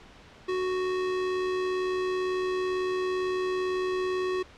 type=tone with amplitude modulation; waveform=square; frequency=370 Hz; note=F#4; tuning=in tune; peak=-26 dBFS; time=0.48-4.43 s; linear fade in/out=10 ms; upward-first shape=sine; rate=77.9 Hz; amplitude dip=25%; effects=pink hiss -51 dBFS RMS until 4.57 s + low-pass 4000 Hz 12 dB/octave